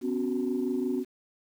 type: chord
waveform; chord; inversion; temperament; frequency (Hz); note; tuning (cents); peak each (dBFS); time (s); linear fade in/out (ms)
sine; B suspended second; none; equal with one note detuned; 251.5 / 277.2 / 370; B3 / C#4 / F#4; +32 / 0 / 0; -29 / -31 / -30; 0.01-1.05; 50
effects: tanh soft clip ceiling -19 dBFS + 9-bit